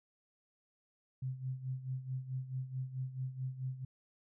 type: tone with tremolo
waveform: sine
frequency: 130.1 Hz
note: C3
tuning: 9 cents flat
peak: -34 dBFS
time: 1.22-3.85 s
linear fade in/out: 5 ms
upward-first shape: sine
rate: 4.6 Hz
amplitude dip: 75%
effects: none